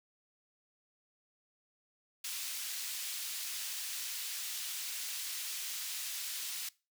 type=high-pass noise; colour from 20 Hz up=pink; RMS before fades=-40 dBFS; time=2.24-6.69 s; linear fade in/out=5 ms; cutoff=3200 Hz; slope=12 dB/octave; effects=noise-tail reverb RT60 0.3 s tail -22 dB re dry